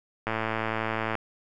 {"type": "click train", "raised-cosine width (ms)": 0.5, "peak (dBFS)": -13, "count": 99, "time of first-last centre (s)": [0.27, 1.153], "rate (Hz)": 111, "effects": []}